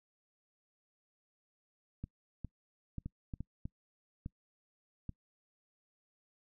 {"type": "clicks", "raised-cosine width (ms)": 5, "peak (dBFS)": -28, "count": 9, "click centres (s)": [2.04, 2.447, 2.983, 3.06, 3.338, 3.406, 3.655, 4.261, 5.093], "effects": ["noise-tail reverb RT60 0.1 s tail -26 dB re dry"]}